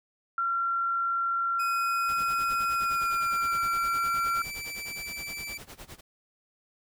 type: tone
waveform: sine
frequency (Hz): 1369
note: F6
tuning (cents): -35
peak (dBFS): -25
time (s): 0.38-4.42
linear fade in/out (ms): 2
type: tone with pitch glide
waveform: sawtooth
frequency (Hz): 2505 to 2324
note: D#7 to D7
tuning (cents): +11 to -19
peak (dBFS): -32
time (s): 1.59-5.58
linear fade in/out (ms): 10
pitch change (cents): -130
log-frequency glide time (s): 2.72-3.61
type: noise with tremolo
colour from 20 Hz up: pink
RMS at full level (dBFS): -43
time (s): 2.08-6.01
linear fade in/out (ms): 10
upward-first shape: sine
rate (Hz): 9.7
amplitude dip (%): 90
effects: none